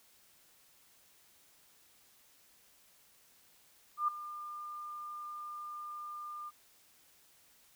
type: tone with ADSR envelope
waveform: sine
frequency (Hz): 1202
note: D6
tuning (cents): +40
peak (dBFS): -26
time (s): 3.97-6.51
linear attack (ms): 110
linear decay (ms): 6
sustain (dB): -15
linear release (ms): 30
effects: white hiss -65 dBFS RMS until 7.75 s